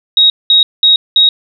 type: tone bursts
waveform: sine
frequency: 3783 Hz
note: A#7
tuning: 25 cents sharp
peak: -4 dBFS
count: 4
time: 0.17-1.29 s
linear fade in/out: 2 ms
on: 130 ms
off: 200 ms
effects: none